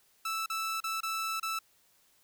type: tone with dropouts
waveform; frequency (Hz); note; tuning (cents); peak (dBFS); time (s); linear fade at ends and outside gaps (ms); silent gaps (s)
sawtooth; 1318.5; E6; 0; -28; 0.25-1.59; 5; 0.461-0.499 / 0.804-0.839 / 1.006-1.031 / 1.399-1.428
effects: white hiss -67 dBFS RMS until 2.23 s